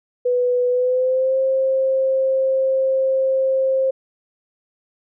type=tone with pitch glide; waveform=sine; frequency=494.3 to 529.8 Hz; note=B4 to C5; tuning=+1 to +22 cents; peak=-15 dBFS; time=0.25-3.91 s; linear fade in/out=10 ms; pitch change=+121 cents; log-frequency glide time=0.69-1.38 s; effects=none